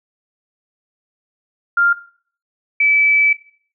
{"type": "tone pair in turn", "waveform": "sine", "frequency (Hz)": [1396.9, 2304], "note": ["F6", "D7"], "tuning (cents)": [0, -34], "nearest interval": "major sixth", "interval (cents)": 866, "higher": "second", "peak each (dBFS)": -11, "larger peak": "neither", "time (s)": [[1.77, 1.93], [2.8, 3.33]], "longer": "second", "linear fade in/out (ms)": 5, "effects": ["noise-tail reverb RT60 0.5 s tail -17 dB re dry"]}